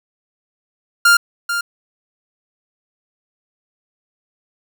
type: tone with echo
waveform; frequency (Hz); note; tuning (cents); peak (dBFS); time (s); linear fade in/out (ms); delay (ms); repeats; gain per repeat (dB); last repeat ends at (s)
45% pulse; 1400; F6; +4; -8; 1.05-1.17; 5; 440; 1; -10; 1.61
effects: none